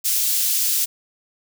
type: high-pass noise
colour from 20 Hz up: white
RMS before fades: -20 dBFS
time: 0.04-0.86 s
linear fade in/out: 20 ms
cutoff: 4200 Hz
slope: 12 dB/octave
effects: none